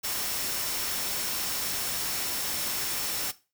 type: tone in noise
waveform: sine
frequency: 5420 Hz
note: E8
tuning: 47 cents sharp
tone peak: -38 dBFS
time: 0.03-3.32 s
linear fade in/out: 20 ms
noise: white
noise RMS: -31 dBFS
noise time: 0.03-3.32 s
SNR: -10 dB
effects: noise-tail reverb RT60 0.3 s tail -17 dB re dry